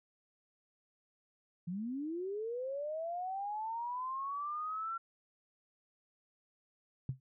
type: linear sweep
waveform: sine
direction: up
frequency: 164.81 to 1364 Hz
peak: -36 dBFS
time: 1.67-4.98 s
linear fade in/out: 10 ms
type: tone with exponential decay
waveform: sine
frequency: 130.81 Hz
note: C3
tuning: in tune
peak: -29 dBFS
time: 7.09-7.2 s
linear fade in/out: 2 ms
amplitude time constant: 23 ms
effects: none